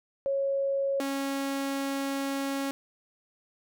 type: tone pair in turn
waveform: sine / sawtooth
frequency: 550 / 275 Hz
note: C#5 / C#4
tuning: -14 / -14 cents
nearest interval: octave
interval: 1200 cents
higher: first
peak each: -25 dBFS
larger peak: neither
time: 0.26-1 / 1-2.71 s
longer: second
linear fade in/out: 0 ms
effects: none